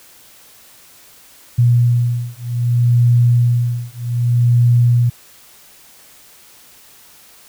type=beating tone pair; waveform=sine; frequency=120 / 120.64 Hz; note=B2 / B2; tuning=-49 / -40 cents; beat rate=0.64 Hz; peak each=-14 dBFS; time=1.58-5.1 s; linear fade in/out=10 ms; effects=white hiss -45 dBFS RMS until 7.48 s